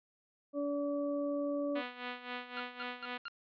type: harmonic tone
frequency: 286.9 Hz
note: D4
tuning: 40 cents flat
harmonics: 1 / 2 / 4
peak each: -35 / -35 / -49 dBFS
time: 0.53-1.83 s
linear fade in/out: 50 ms
type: tone with tremolo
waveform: 5% pulse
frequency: 246.9 Hz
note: B3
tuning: in tune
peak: -26 dBFS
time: 1.75-3.18 s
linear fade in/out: 10 ms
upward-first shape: sine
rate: 3.8 Hz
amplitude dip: 75%
type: tone bursts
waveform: sawtooth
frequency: 1396.9 Hz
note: F6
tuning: in tune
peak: -36 dBFS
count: 4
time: 2.57-3.282 s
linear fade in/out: 0 ms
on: 28 ms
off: 200 ms
effects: resampled to 11025 Hz